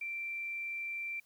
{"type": "tone", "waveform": "sine", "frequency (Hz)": 2351, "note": "D7", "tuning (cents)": 1, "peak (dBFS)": -36, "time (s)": [0.01, 1.2], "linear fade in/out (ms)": 5, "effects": ["white hiss -69 dBFS RMS until 1.25 s"]}